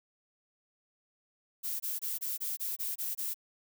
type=noise bursts; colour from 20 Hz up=violet; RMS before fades=-35 dBFS; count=9; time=1.63-3.344 s; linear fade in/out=20 ms; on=170 ms; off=23 ms; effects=none